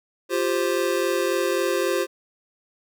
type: chord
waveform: square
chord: F suspended second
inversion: none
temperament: just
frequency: 349.2 / 392.9 / 523.8 Hz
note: F4 / G4 / C5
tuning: 0 / +4 / +2 cents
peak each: -26 dBFS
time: 0.29-2.07 s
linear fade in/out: 50 ms
effects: none